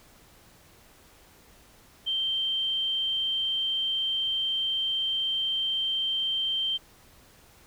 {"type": "tone", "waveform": "sine", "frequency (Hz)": 3136, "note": "G7", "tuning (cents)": 0, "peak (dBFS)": -25, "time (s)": [2.06, 6.78], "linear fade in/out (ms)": 20, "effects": ["pink hiss -56 dBFS RMS until 7.66 s"]}